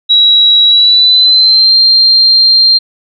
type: tone with pitch glide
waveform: sine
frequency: 3878 to 4180 Hz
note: B7 to C8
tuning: -32 to -2 cents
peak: -3 dBFS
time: 0.09-2.79 s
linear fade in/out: 20 ms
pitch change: +130 cents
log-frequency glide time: 0.66-1.75 s
effects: none